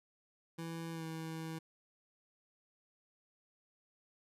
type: tone with pitch glide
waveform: 25% pulse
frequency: 165.3 to 161.43 Hz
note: E3 to E3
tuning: +5 to -36 cents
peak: -37 dBFS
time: 0.58-1.59 s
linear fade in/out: 10 ms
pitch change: -41 cents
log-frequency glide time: 0.92-1.04 s
effects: resampled to 32000 Hz